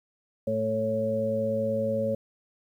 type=harmonic tone; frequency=110.5 Hz; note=A2; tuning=8 cents sharp; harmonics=1 / 2 / 4 / 5; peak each=-35 / -31 / -35 / -26 dBFS; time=0.47-2.15 s; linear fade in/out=5 ms; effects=10-bit